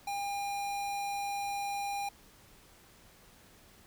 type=tone; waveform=square; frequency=805 Hz; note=G5; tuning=46 cents sharp; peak=-34 dBFS; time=0.07-2.09 s; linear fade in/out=5 ms; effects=pink hiss -59 dBFS RMS until 3.86 s